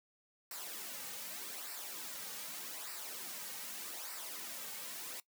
white noise with flanger, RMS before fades -45 dBFS, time 0.51-5.2 s, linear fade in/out 2 ms, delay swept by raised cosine 0.3 to 3 ms, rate 0.83 Hz, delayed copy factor -0.6, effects noise-tail reverb RT60 0.1 s tail -19 dB re dry + high-pass 200 Hz 12 dB/octave

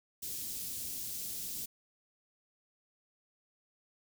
white band-stop noise, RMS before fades -40 dBFS, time 0.22-1.66 s, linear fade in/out 10 ms, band 280 to 4800 Hz, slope 12 dB/octave, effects none

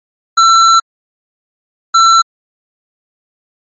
square tone pair in turn, 1342 / 1342 Hz, E6 / E6, +31 / +31 cents, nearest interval unison, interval 0 cents, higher neither, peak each -5 dBFS, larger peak neither, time 0.37-0.8 / 1.94-2.22 s, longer first, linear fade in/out 10 ms, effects MP3 32 kbps

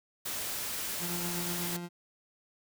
white noise, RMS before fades -36 dBFS, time 0.25-1.77 s, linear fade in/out 10 ms
30% pulse tone with tremolo, 174.1 Hz, F3, 5 cents flat, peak -32 dBFS, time 0.99-1.89 s, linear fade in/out 50 ms, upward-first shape sine, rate 8.2 Hz, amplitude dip 35%
effects none

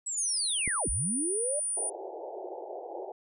sine linear two-way sweep, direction down then up, 7960 to 38.87 to 611 Hz, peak -31 dBFS, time 0.06-1.6 s, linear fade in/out 10 ms, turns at 0.89 s
sine tone, 9397 Hz, D9, in tune, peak -29 dBFS, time 0.17-1.9 s, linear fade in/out 10 ms
click, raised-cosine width 3 ms, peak -24 dBFS, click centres 0.677 s
pink band-pass noise, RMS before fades -40 dBFS, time 1.77-3.12 s, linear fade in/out 2 ms, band 350 to 860 Hz, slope 96 dB/octave
effects none

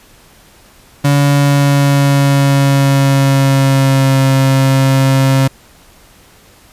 35% pulse tone with pitch glide, 142.3 to 134.31 Hz, C#3 to C3, +46 to +46 cents, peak -6 dBFS, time 1.04-5.48 s, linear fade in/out 10 ms, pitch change -100 cents, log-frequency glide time 1.34-4.22 s, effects pink hiss -44 dBFS RMS until 6.72 s + resampled to 32000 Hz

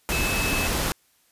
sine tone in noise, 2600 Hz, E7, 24 cents flat, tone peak -27 dBFS, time 0.12-0.67 s, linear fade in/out 0 ms, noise pink, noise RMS -25 dBFS, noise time 0.09-0.92 s, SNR -5 dB, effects white hiss -63 dBFS RMS until 1.31 s + resampled to 32000 Hz

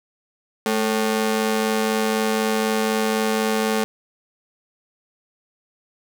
sawtooth ring-modulated tone, 330 Hz, E4, 2 cents sharp, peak -12 dBFS, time 0.66-3.84 s, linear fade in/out 0 ms, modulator 113 Hz, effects 7-bit

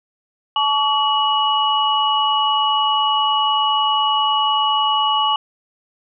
sine tone cluster, 864 / 1134 / 2921 Hz, A5 / C#6 / F#7, -32 / +39 / -23 cents, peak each -19 dBFS, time 0.56-5.36 s, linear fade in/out 2 ms, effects none

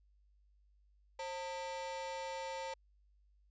45% pulse ring-modulated tone, 718 Hz, F5, 48 cents sharp, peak -37 dBFS, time 1.19-2.74 s, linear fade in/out 5 ms, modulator 186 Hz, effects added 50 Hz sine -66 dBFS peak until 3.5 s + resampled to 16000 Hz

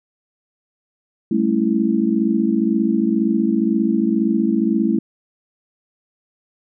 sine chord, A dominant seventh, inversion third, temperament just, 198 / 220 / 275 / 330 Hz, G3 / A3 / C#4 / E4, +18 / 0 / -14 / +2 cents, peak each -22 / -18 / -23 / -20 dBFS, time 1.31-4.99 s, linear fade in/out 5 ms, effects none

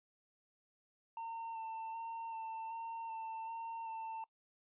triangle tone with vibrato, 904 Hz, A5, 47 cents sharp, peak -39 dBFS, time 1.17-4.24 s, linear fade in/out 2 ms, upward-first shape square, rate 1.3 Hz, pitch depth 16 cents each way, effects noise-tail reverb RT60 0.1 s tail -23 dB re dry + resampled to 8000 Hz

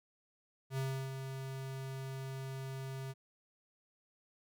square tone with ADSR envelope, 133.6 Hz, C3, 36 cents sharp, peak -34 dBFS, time 0.7-3.14 s, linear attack 77 ms, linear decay 330 ms, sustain -7 dB, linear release 34 ms, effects none

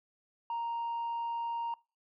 sine tone with tanh clipping, 932.3 Hz, A#5, in tune, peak -33 dBFS, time 0.5-1.74 s, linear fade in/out 2 ms, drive 1 dB, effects noise-tail reverb RT60 0.3 s tail -23 dB re dry

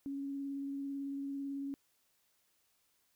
sine tone with vibrato, 277.6 Hz, C#4, 3 cents sharp, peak -37 dBFS, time 0.06-1.74 s, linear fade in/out 0 ms, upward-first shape sine, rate 18 Hz, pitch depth 13 cents each way, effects white hiss -75 dBFS RMS until 3.15 s

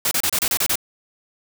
white noise bursts, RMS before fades -20 dBFS, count 8, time 0.05-0.756 s, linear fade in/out 2 ms, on 62 ms, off 30 ms, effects none

